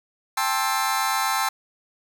sawtooth chord, A minor seventh, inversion third, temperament just, 792 / 880 / 1056 / 1320 Hz, G5 / A5 / C6 / E6, +18 / 0 / +16 / +2 cents, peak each -23 dBFS, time 0.37-1.49 s, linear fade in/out 5 ms, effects none

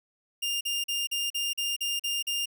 sawtooth tone bursts, 2805 Hz, F7, 7 cents sharp, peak -24 dBFS, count 9, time 0.42-2.458 s, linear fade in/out 10 ms, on 190 ms, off 41 ms, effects none

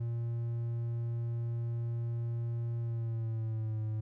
triangle tone with pitch glide, 117.2 to 108.72 Hz, A#2 to A2, +10 to -20 cents, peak -30 dBFS, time 0-4.01 s, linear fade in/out 10 ms, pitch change -130 cents, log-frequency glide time 2.79-3.81 s, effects none

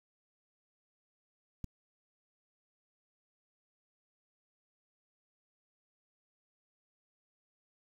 click, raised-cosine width 5 ms, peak -27 dBFS, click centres 1.643 s, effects 9-bit

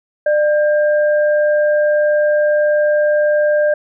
sine tone pair together, 598.2 / 1597 Hz, D5 / G6, +32 / +32 cents, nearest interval octave + perfect fourth, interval 1700 cents, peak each -11 / -22 dBFS, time 0.26-3.74 s, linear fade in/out 5 ms, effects none

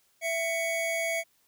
square tone pair together, 663 / 2230 Hz, E5 / C#7, +10 / +10 cents, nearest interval octave + major sixth, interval 2100 cents, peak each -31 / -31 dBFS, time 0.21-1.24 s, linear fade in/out 50 ms, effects white hiss -68 dBFS RMS until 1.47 s

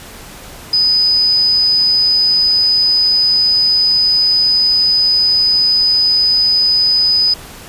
sine tone, 4994 Hz, D#8, 6 cents sharp, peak -9 dBFS, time 0.73-7.34 s, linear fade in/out 5 ms, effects pink hiss -34 dBFS RMS until 7.68 s + resampled to 32000 Hz

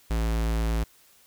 square tone, 55.7 Hz, A1, 22 cents sharp, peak -24 dBFS, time 0.1-0.84 s, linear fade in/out 10 ms, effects white hiss -58 dBFS RMS until 1.26 s

